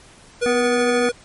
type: tone with tremolo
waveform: square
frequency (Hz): 482.4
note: B4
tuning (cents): -41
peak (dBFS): -17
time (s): 0.41-1.12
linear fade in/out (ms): 20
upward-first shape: triangle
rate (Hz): 13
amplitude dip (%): 25
type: harmonic tone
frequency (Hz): 248.1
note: B3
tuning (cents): +8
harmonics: 1 / 3 / 5 / 7 / 9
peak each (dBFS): -22 / -27 / -29 / -30 / -32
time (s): 0.46-1.09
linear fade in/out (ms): 0
effects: pink hiss -47 dBFS RMS until 1.24 s + MP3 48 kbps